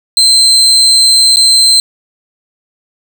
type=tone with dropouts; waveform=35% pulse; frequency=4114 Hz; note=C8; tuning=30 cents flat; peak=-3 dBFS; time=0.17-1.8 s; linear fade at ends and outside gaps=1 ms; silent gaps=1.36-1.369 s; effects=none